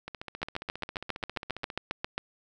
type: two click trains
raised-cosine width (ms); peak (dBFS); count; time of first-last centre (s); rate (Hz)
0.3; -22 / -14; 25 / 14; 0.08-1.702 / 0.43-2.18; 14.8 / 7.43
effects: none